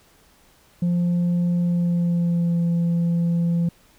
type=tone with pitch glide; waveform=sine; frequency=174.61 to 170.23 Hz; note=F3 to F3; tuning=0 to -44 cents; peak=-15 dBFS; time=0.82-3.69 s; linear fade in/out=5 ms; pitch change=-44 cents; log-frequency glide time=1.59-2.64 s; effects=tanh soft clip ceiling -17 dBFS + pink hiss -56 dBFS RMS until 3.98 s